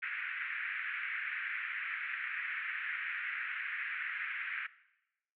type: band-pass noise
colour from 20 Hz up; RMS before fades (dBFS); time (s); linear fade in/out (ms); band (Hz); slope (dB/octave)
pink; -39; 0.02-4.67; 10; 1500 to 2400; 48
effects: noise-tail reverb RT60 0.9 s tail -18 dB re dry